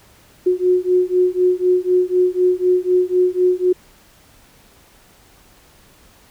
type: beating tone pair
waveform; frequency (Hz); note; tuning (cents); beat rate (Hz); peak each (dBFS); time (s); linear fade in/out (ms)
sine; 361.6 / 365.6; F#4 / F#4; -40 / -21; 4; -16; 0.46-3.73; 10
effects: pink hiss -50 dBFS RMS until 6.3 s